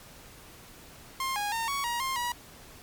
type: tone with pitch steps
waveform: sawtooth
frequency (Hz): 1060 / 823 / 913 / 1118 / 949 / 1059 / 965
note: C6 / G#5 / A#5 / C#6 / A#5 / C6 / B5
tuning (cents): +22 / -16 / -36 / +14 / +31 / +21 / -40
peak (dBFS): -25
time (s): 1.2-2.32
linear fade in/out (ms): 2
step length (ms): 160
effects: pink hiss -50 dBFS RMS until 2.82 s + MP3 96 kbps